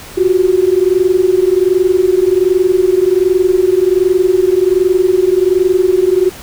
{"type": "tone pair together", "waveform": "sine", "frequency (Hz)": [358.7, 380], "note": ["F4", "F#4"], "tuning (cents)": [46, 46], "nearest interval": "minor second", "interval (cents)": 100, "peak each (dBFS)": -11, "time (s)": [0.17, 6.3], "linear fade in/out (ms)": 10, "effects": ["pink hiss -32 dBFS RMS until 6.42 s"]}